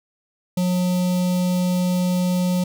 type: tone with notch filter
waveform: square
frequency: 180.5 Hz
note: F#3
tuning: 43 cents flat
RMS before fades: -20 dBFS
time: 0.57-2.64 s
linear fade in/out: 5 ms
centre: 1600 Hz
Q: 0.64
effects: none